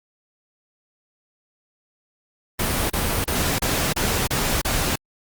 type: noise bursts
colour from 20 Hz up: pink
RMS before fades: -22 dBFS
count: 7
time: 2.59-4.958 s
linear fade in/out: 5 ms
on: 310 ms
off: 33 ms
effects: Opus 32 kbps